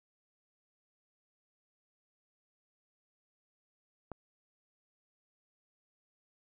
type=click; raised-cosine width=1 ms; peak=-27 dBFS; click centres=4.117 s; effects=none